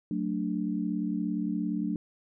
sine chord, D major, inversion first, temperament equal with one note detuned, 185 / 222.3 / 293.7 Hz, F#3 / A3 / D4, 0 / +18 / 0 cents, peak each -32 dBFS, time 0.11-1.96 s, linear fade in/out 2 ms, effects none

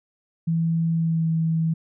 sine tone with pitch glide, 164.81 to 162.26 Hz, E3 to E3, 0 to -27 cents, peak -19 dBFS, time 0.47-1.74 s, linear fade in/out 10 ms, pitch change -27 cents, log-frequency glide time 0.93-1.29 s, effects none

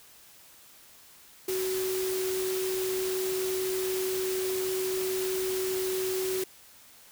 sine tone in noise, 375 Hz, F#4, 23 cents sharp, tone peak -28 dBFS, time 1.48-6.44 s, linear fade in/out 5 ms, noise white, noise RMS -36 dBFS, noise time 1.48-6.44 s, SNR +5 dB, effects white hiss -54 dBFS RMS until 7.11 s

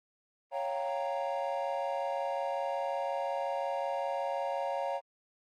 triangle chord, G half-diminished seventh, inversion second, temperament equal, 554.4 / 698.5 / 784 / 932.3 Hz, Db5 / F5 / G5 / Bb5, 0 / 0 / 0 / 0 cents, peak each -33 / -35 / -37 / -36 dBFS, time 0.51-5.01 s, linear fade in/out 50 ms, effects Opus 24 kbps

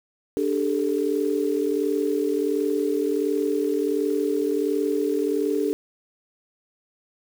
sine chord, D suspended fourth, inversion none, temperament equal with one note detuned, 293.7 / 398.6 / 440 Hz, D4 / G4 / A4, 0 / +29 / 0 cents, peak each -25 dBFS, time 0.37-5.73 s, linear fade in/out 0 ms, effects 7-bit

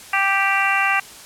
harmonic tone, 392 Hz, G4, in tune, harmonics 2 / 3 / 4 / 5 / 6 / 7, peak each -23 / -23 / -23 / -23 / -23 / -23 dBFS, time 0.13-1 s, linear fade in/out 5 ms, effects white hiss -40 dBFS RMS until 1.25 s + low-pass 11000 Hz 12 dB/octave

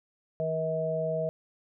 harmonic tone, 160 Hz, D#3, 49 cents sharp, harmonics 1 / 3 / 4, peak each -34 / -33 / -29 dBFS, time 0.4-1.29 s, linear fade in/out 0 ms, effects none

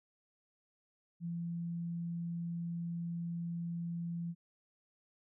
sine tone, 170 Hz, F3, 46 cents flat, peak -36 dBFS, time 1.2-4.35 s, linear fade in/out 50 ms, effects none

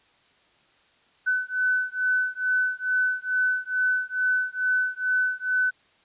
sine beating tone pair, 1505 / 1507.3 Hz, F#6 / F#6, +29 / +32 cents, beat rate 2.3 Hz, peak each -25 dBFS, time 1.26-5.71 s, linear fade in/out 20 ms, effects white hiss -61 dBFS RMS until 6.04 s + resampled to 8000 Hz

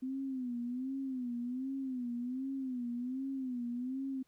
sine tone with vibrato, 254.4 Hz, C4, 48 cents flat, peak -35 dBFS, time 0.02-4.23 s, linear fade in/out 10 ms, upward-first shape sine, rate 1.3 Hz, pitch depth 110 cents each way, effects pink hiss -75 dBFS RMS until 4.27 s

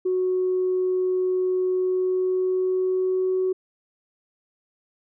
sine tone with pitch glide, 368.9 to 373 Hz, F#4 to F#4, -5 to +14 cents, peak -19 dBFS, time 0.05-3.53 s, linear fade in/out 10 ms, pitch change +19 cents, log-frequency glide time 1.72-3.38 s, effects tanh soft clip ceiling -15 dBFS

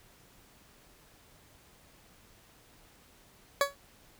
20% pulse tone with exponential decay, 563 Hz, C#5, 27 cents sharp, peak -15 dBFS, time 3.61-3.75 s, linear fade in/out 1 ms, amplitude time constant 29 ms, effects pink hiss -60 dBFS RMS until 4.19 s

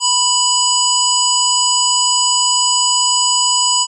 harmonic tone, 987.8 Hz, B5, in tune, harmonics 1 / 3 / 5 / 7 / 8, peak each -18 / -18 / -18 / -18 / -18 dBFS, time 0-3.87 s, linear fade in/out 50 ms, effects none

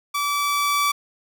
sawtooth tone with level ramp, 1154 Hz, D6, 31 cents flat, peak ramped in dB -18 to -14 dBFS, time 0.14-0.92 s, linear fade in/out 10 ms, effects none

